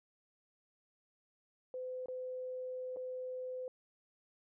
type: tone with dropouts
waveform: sine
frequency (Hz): 509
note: C5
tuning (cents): -48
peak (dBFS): -39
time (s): 1.74-3.68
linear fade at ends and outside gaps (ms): 1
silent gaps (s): 2.059-2.084 / 2.962-2.969
effects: none